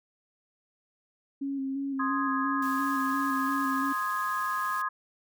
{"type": "tone with vibrato", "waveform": "sine", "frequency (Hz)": 272.6, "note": "C#4", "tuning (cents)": -29, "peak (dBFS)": -29, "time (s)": [1.41, 3.93], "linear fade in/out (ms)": 10, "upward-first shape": "square", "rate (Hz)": 2.9, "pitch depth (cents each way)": 24}
{"type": "chord", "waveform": "sine", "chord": "Ab major", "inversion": "first", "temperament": "equal", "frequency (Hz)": [1046.5, 1244.5, 1661.2], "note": ["C6", "Eb6", "Ab6"], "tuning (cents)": [0, 0, 0], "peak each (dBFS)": [-31, -31, -34], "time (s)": [1.99, 4.89], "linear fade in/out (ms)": 10}
{"type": "band-stop noise", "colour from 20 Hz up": "white", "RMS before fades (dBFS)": -47, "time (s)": [2.62, 4.82], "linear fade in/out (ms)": 5, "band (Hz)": [380, 810], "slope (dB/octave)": 48}
{"effects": []}